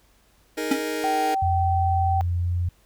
sawtooth chord, D# suspended fourth, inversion none, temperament just, 311.1 / 414.8 / 466.7 Hz, D#4 / G#4 / A#4, 0 / -2 / +2 cents, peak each -25 / -28 / -25 dBFS, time 0.57-1.35 s, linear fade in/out 10 ms
square tone with exponential decay, 275.8 Hz, C#4, 9 cents flat, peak -16 dBFS, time 0.71-0.83 s, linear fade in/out 5 ms, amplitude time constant 26 ms
sine tone, 772 Hz, G5, 27 cents flat, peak -21 dBFS, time 1.04-2.21 s, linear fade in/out 0 ms
sine tone with pitch glide, 87.31 to 87.92 Hz, F2 to F2, 0 to +12 cents, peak -21 dBFS, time 1.42-2.69 s, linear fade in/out 5 ms, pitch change +12 cents, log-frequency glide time 2.41-2.49 s
effects added 50 Hz sine -61 dBFS peak until 2.85 s + pink hiss -61 dBFS RMS until 2.85 s

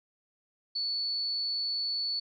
sine tone, 4445 Hz, C#8, 4 cents sharp, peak -29 dBFS, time 0.75-2.2 s, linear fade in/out 10 ms, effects none

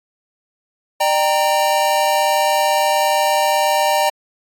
square chord, G minor, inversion second, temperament equal with one note detuned, 601.8 / 784 / 932.3 Hz, D5 / G5 / Bb5, +42 / 0 / 0 cents, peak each -19 dBFS, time 1-4.1 s, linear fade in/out 10 ms, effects AAC 64 kbps

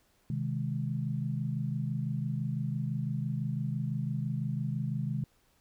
sine chord, Ab major, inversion first, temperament just, 129.78 / 155.74 / 207.7 Hz, C3 / Eb3 / Ab3, -14 / +2 / 0 cents, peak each -33 / -34 / -37 dBFS, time 0.3-5.24 s, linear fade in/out 2 ms, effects pink hiss -69 dBFS RMS until 5.6 s

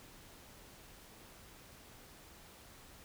silence, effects pink hiss -57 dBFS RMS until 3.04 s

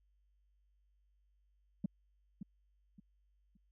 sine tone with echo, 196 Hz, G3, in tune, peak -29 dBFS, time 1.84-1.86 s, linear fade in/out 5 ms, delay 570 ms, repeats 3, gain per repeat -11 dB, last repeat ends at 3.57 s, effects tanh soft clip ceiling -28 dBFS + added 50 Hz sine -70 dBFS peak until 3.71 s

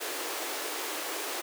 pink high-pass noise, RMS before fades -35 dBFS, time 0-1.42 s, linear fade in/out 20 ms, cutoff 310 Hz, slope 48 dB/octave, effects none

